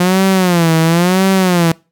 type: tone with vibrato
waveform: sawtooth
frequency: 176.2 Hz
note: F3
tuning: 16 cents sharp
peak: -5 dBFS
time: 0-1.72 s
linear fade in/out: 5 ms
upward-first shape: sine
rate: 0.97 Hz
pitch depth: 150 cents each way
effects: noise-tail reverb RT60 0.3 s tail -24 dB re dry